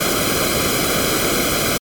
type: noise with comb filter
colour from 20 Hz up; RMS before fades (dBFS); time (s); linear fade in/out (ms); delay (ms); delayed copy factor
pink; -18; 0-1.78; 10; 1.1; -0.8
effects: MP3 96 kbps